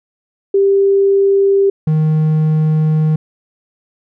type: tone pair in turn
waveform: sine / triangle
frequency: 394.4 / 155.71 Hz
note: G4 / D#3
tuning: +11 / +2 cents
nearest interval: octave + major third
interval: 1609 cents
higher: first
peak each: -8 dBFS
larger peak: neither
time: 0.54-1.7 / 1.87-3.16 s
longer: second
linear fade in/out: 5 ms
effects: none

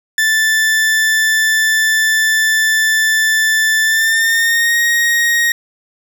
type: tone with pitch glide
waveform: 40% pulse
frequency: 1760 to 1875.5 Hz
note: A6 to A#6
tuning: 0 to +10 cents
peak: -10 dBFS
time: 0.18-5.52 s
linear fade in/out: 2 ms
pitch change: +110 cents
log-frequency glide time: 3.84-4.79 s
effects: none

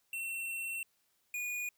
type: tone pair in turn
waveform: square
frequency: 2709 / 2450 Hz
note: E7 / D#7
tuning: +47 / -27 cents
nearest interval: major second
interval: 174 cents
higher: first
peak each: -37 / -36 dBFS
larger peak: second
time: 0.13-0.83 / 1.34-1.69 s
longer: first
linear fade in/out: 2 ms
effects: white hiss -75 dBFS RMS until 1.77 s

